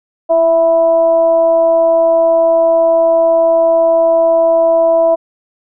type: tone with frequency modulation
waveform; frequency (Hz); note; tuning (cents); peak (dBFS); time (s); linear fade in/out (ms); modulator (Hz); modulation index
sine; 660; E5; +2; -7; 0.29-5.16; 20; 326; 0.36
effects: none